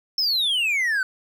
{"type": "exponential sweep", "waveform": "triangle", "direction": "down", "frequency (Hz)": [5380, 1487], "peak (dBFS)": -18, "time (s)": [0.18, 1.03], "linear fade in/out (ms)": 2, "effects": []}